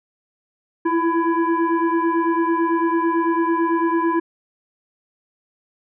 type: tone with frequency modulation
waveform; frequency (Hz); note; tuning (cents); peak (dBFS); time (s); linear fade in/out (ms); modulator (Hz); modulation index
sine; 330; E4; +2; -16; 0.85-4.2; 10; 669; 1.3
effects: none